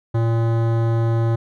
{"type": "tone with hard clipping", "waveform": "sine", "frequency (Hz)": 114.8, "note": "A#2", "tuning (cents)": -26, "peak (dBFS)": -18, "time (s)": [0.14, 1.36], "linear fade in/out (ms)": 10, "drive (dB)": 17, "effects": []}